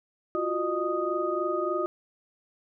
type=tone cluster; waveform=sine; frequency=344.7 / 368.1 / 611 / 1244 Hz; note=F4 / F#4 / D#5 / D#6; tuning=-23 / -9 / -32 / -1 cents; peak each=-31 dBFS; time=0.35-1.86 s; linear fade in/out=0 ms; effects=none